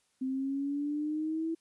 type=exponential sweep; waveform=sine; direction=up; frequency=259.2 to 329.6 Hz; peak=-30 dBFS; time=0.21-1.55 s; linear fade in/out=10 ms; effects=white hiss -73 dBFS RMS until 1.6 s + resampled to 24000 Hz